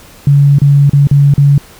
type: tone with dropouts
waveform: sine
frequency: 141.8 Hz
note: C#3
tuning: 40 cents sharp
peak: -3 dBFS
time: 0.27-1.58 s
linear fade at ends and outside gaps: 2 ms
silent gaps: 0.586-0.617 / 0.896-0.933 / 1.072-1.112 / 1.339-1.379 s
effects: pink hiss -38 dBFS RMS until 1.79 s